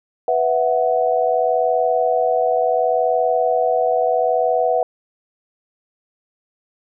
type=chord; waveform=sine; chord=B suspended fourth; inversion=none; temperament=equal; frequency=493.9 / 659.3 / 740 Hz; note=B4 / E5 / F#5; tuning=0 / 0 / 0 cents; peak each=-19 dBFS; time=0.28-4.83 s; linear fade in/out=2 ms; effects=none